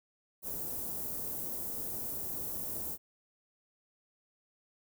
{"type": "band-stop noise", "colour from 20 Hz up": "white", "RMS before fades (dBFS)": -38, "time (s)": [0.42, 2.98], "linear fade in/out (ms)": 50, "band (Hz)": [520, 14000], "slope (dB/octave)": 12, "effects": []}